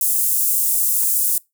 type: high-pass noise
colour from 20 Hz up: pink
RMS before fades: -18 dBFS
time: 0.01-1.38 s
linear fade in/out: 2 ms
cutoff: 8900 Hz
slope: 24 dB/octave
effects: noise-tail reverb RT60 0.2 s tail -23 dB re dry